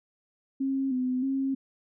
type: tone with vibrato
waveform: sine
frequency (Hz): 261.6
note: C4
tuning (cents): 0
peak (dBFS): -25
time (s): 0.6-1.55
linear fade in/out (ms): 10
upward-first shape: square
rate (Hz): 1.6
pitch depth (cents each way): 51
effects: none